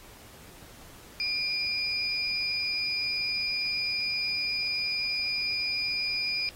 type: tone pair together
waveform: sine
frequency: 2394 / 4954 Hz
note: D7 / D#8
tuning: +33 / -8 cents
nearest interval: octave + minor second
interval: 1259 cents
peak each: -31 / -29 dBFS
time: 1.2-6.49 s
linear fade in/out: 0 ms
effects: pink hiss -51 dBFS RMS until 6.55 s + AAC 48 kbps